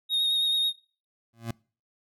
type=tone with vibrato; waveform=triangle; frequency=3729 Hz; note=A#7; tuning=in tune; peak=-21 dBFS; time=0.09-0.73 s; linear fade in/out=50 ms; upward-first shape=sine; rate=9.2 Hz; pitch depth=21 cents each way
type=tone with exponential growth; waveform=25% pulse; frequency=115.2 Hz; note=A#2; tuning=20 cents flat; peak=-24 dBFS; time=1.33-1.51 s; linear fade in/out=5 ms; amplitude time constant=38 ms
effects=noise-tail reverb RT60 0.4 s tail -25 dB re dry